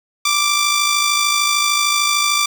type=tone with amplitude modulation; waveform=10% pulse; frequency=1174.7 Hz; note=D6; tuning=in tune; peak=-4 dBFS; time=0.25-2.46 s; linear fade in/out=5 ms; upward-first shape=sine; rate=53.3 Hz; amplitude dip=40%; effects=none